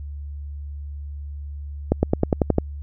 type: accelerating click train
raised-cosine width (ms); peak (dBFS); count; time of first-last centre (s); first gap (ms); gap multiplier
2; -3; 8; 1.92-2.584; 110; 0.95
effects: added 72 Hz sine -30 dBFS peak until 2.82 s